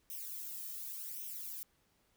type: noise with flanger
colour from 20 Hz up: violet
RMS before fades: -44 dBFS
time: 0.1-1.63 s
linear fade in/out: 0 ms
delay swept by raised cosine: 0.33 to 1.63 ms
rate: 0.89 Hz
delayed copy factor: +0.75
effects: pink hiss -74 dBFS RMS until 2.16 s